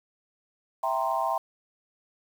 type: chord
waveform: sine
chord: C dominant seventh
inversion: first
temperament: equal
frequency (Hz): 659.3 / 784 / 932.3 / 1046.5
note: E5 / G5 / Bb5 / C6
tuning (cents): 0 / 0 / 0 / 0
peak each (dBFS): -30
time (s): 0.83-1.38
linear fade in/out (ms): 5
effects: 8-bit